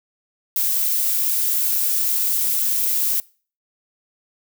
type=noise; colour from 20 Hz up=violet; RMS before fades=-20 dBFS; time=0.56-3.2 s; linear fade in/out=2 ms; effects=noise-tail reverb RT60 0.4 s tail -23 dB re dry